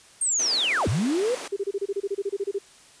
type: linear two-way sweep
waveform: sine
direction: down then up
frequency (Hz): 8740 to 82.41 to 521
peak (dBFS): -21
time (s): 0.21-1.35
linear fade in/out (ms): 5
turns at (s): 0.88
type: high-pass noise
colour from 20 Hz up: pink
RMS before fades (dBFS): -36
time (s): 0.39-1.48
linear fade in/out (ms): 5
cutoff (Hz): 290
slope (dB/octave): 24
type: tone bursts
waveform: sine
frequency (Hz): 398.2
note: G4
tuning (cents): +27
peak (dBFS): -23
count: 15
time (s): 1.52-2.587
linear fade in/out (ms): 10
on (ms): 45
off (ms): 28
effects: white hiss -52 dBFS RMS until 3 s + resampled to 22050 Hz